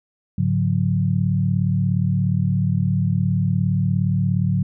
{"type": "tone cluster", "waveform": "sine", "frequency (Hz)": [103.6, 140.7, 180.3], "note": ["G#2", "C#3", "F#3"], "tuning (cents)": [-4, 26, -45], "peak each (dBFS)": -21, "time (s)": [0.38, 4.63], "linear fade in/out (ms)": 5, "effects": []}